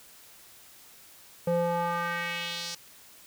square tone with band-pass filter sweep, 171.8 Hz, F3, 28 cents flat, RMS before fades -30 dBFS, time 1.47-2.75 s, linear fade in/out 5 ms, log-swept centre 440 to 5600 Hz, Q 2.1, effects white hiss -53 dBFS RMS until 3.26 s

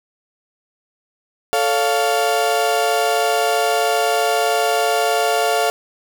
35% pulse chord, A augmented, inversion none, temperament equal with one note detuned, 440 / 563.1 / 698.5 Hz, A4 / C#5 / E#5, 0 / +27 / 0 cents, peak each -19 / -21 / -16 dBFS, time 1.53-5.7 s, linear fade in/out 0 ms, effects none

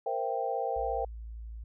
sine chord, C dominant seventh, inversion third, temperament equal with one note detuned, 466.2 / 523.3 / 672.3 / 784 Hz, Bb4 / C5 / E5 / G5, 0 / 0 / +34 / 0 cents, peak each -35 / -35 / -36 / -33 dBFS, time 0.06-1.05 s, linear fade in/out 5 ms
sine tone, 56 Hz, A1, 31 cents sharp, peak -39 dBFS, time 0.76-1.64 s, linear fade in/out 5 ms
effects none

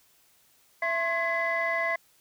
sine tone cluster, 667 / 1066 / 1679 / 2019 Hz, E5 / C6 / G#6 / B6, +20 / +32 / +18 / +38 cents, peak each -29 / -32 / -35 / -27 dBFS, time 0.82-1.96 s, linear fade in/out 5 ms, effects tanh soft clip ceiling -18 dBFS + white hiss -63 dBFS RMS until 2.2 s

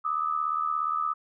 sine tone pair together, 1200 / 1277.1 Hz, D6 / D#6, +37 / +45 cents, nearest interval minor second, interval 108 cents, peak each -28 dBFS, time 0.04-1.14 s, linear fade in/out 20 ms, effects none

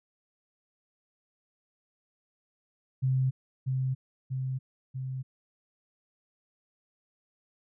sine tone with echo, 130.81 Hz, C3, in tune, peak -23 dBFS, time 3.02-3.31 s, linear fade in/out 20 ms, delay 640 ms, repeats 3, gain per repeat -3 dB, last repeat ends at 5.23 s, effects none

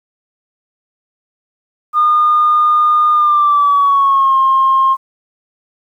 sine tone with pitch glide, 1218 to 1066.5 Hz, D#6 to C6, -37 to +33 cents, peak -7 dBFS, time 1.93-4.97 s, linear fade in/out 50 ms, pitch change -230 cents, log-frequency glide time 3.12-4.37 s, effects tanh soft clip ceiling -3 dBFS + 8-bit

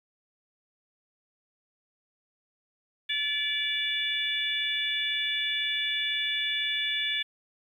harmonic tone, 578 Hz, D5, 28 cents flat, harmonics 3 / 4 / 5 / 6, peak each -34 / -33 / -35 / -29 dBFS, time 3.09-7.23 s, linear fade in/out 10 ms, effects 10-bit

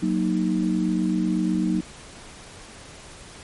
sine chord, D# minor, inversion first, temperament equal, 185 / 233.1 / 311.1 Hz, F#3 / A#3 / D#4, 0 / 0 / 0 cents, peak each -23 / -26 / -24 dBFS, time 0.02-1.81 s, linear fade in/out 10 ms, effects pink hiss -43 dBFS RMS until 3.43 s + MP3 48 kbps

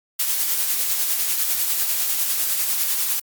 blue noise with tremolo, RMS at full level -20 dBFS, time 0.19-3.2 s, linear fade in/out 10 ms, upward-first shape sine, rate 10 Hz, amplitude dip 35%, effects Opus 48 kbps

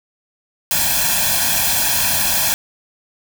white noise with comb filter, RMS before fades -17 dBFS, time 0.71-2.54 s, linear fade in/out 0 ms, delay 1.2 ms, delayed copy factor +0.9, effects none

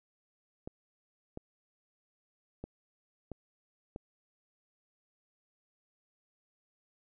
clicks, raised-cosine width 2 ms, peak -27 dBFS, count 5, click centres 0.675 / 1.374 / 2.64 / 3.317 / 3.961 s, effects none

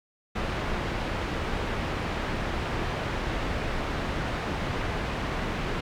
pink low-pass noise, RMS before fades -30 dBFS, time 0.35-5.81 s, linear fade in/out 10 ms, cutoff 2600 Hz, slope 12 dB/octave, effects none

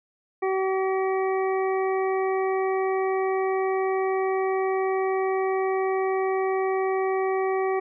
harmonic tone, 381 Hz, G4, 49 cents flat, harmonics 1 / 2 / 3 / 5 / 6, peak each -23 / -29 / -33 / -37 / -39 dBFS, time 0.42-7.8 s, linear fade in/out 10 ms, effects none

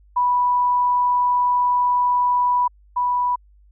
sine tone pair in turn, 984 / 984 Hz, B5 / B5, -7 / -7 cents, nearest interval unison, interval 0 cents, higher neither, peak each -15 / -17 dBFS, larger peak first, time 0.16-2.68 / 2.96-3.36 s, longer first, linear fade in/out 10 ms, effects added 50 Hz sine -49 dBFS peak until 3.71 s

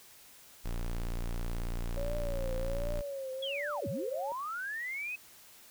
square tone, 29.14 Hz, A#0, in tune, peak -33 dBFS, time 0.64-3.02 s, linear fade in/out 20 ms
sine tone with vibrato, 555 Hz, C#5, 2 cents sharp, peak -36 dBFS, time 1.97-4.32 s, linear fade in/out 0 ms, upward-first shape triangle, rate 1.3 Hz, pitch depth 120 cents each way
sine linear two-way sweep, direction down then up, 3437 to 85 to 2577 Hz, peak -35 dBFS, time 3.42-5.16 s, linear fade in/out 10 ms, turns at 3.88 s
effects white hiss -56 dBFS RMS until 5.7 s

